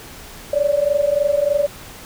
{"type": "tone pair together", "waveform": "sine", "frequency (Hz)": [564, 587.3], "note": ["C#5", "D5"], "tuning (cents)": [30, 0], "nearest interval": "minor second", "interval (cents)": 70, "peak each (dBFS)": [-18, -17], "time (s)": [0.53, 1.67], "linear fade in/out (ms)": 5, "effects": ["pink hiss -38 dBFS RMS until 2.05 s"]}